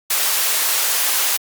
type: high-pass noise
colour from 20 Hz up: white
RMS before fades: -18 dBFS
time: 0.1-1.37 s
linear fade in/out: 5 ms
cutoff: 590 Hz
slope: 12 dB/octave
effects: Opus 48 kbps